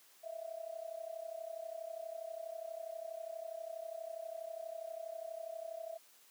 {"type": "tone with amplitude modulation", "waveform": "sine", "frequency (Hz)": 658, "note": "E5", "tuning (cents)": -3, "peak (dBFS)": -38, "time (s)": [0.23, 5.98], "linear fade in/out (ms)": 20, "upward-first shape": "sine", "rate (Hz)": 32.3, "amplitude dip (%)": 85, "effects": ["white hiss -64 dBFS RMS until 6.3 s", "high-pass 300 Hz 12 dB/octave"]}